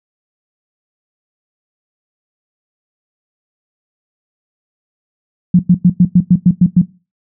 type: tone bursts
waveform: sine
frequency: 178.7 Hz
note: F3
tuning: 40 cents sharp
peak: -3 dBFS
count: 9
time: 5.54-6.817 s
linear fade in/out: 5 ms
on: 53 ms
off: 100 ms
effects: noise-tail reverb RT60 0.3 s tail -19 dB re dry